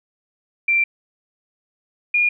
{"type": "tone pair in turn", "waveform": "sine", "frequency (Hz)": [2357, 2427], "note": ["D7", "D#7"], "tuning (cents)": [6, -44], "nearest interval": "minor second", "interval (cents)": 50, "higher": "second", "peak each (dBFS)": -14, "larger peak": "neither", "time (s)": [[0.68, 0.84], [2.14, 2.29]], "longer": "first", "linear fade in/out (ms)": 5, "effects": []}